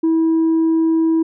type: tone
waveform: sine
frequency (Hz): 324.8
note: E4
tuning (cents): -26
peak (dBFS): -10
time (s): 0.03-1.23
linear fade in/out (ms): 10
effects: tanh soft clip ceiling -11 dBFS